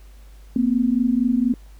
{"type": "tone pair together", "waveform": "sine", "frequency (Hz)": [233.1, 257.3], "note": ["A#3", "C4"], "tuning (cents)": [0, -29], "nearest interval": "major second", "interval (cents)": 171, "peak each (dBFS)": -19, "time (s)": [0.56, 1.54], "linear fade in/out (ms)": 2, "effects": ["added 50 Hz sine -41 dBFS peak until 1.79 s", "pink hiss -56 dBFS RMS until 1.79 s"]}